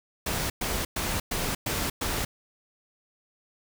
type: noise bursts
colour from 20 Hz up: pink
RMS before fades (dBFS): -29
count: 6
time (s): 0.26-2.25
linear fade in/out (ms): 5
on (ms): 240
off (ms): 110
effects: none